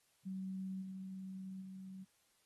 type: tone with level steps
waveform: sine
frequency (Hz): 189.5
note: F#3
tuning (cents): +42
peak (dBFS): -40 / -44 / -47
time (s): 0.25-2.05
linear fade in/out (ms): 20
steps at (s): 0.81 / 1.61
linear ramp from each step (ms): 20
effects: white hiss -75 dBFS RMS until 2.45 s + AAC 32 kbps